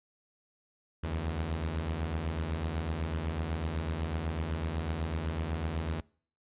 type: beating tone pair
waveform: sawtooth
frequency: 73.42 / 81.42 Hz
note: D2 / E2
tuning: 0 / -21 cents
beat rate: 8 Hz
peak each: -33 / -29 dBFS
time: 1.03-6.01 s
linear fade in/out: 10 ms
effects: noise-tail reverb RT60 0.5 s tail -25 dB re dry + resampled to 8000 Hz